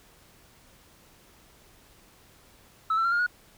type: tone with pitch steps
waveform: sine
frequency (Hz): 1303 / 1338.9 / 1375.7 / 1413.6 / 1452.5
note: E6 / E6 / F6 / F6 / F#6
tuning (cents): -20 / +27 / -26 / +21 / -32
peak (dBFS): -20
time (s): 2.9-3.265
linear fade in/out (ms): 5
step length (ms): 73
effects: tanh soft clip ceiling -20 dBFS + pink hiss -57 dBFS RMS until 3.57 s